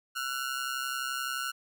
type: ring-modulated tone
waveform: sawtooth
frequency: 1414 Hz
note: F6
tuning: 21 cents sharp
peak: -25 dBFS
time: 0.15-1.52 s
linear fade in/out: 20 ms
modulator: 65.8 Hz
effects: none